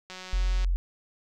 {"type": "click train", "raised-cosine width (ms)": 0.2, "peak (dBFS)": -24, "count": 102, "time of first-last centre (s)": [0.1, 0.646], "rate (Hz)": 185}
{"type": "tone", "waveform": "sine", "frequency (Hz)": 43.65, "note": "F1", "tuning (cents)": 0, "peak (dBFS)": -22, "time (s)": [0.33, 0.76], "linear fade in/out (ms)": 0}
{"effects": []}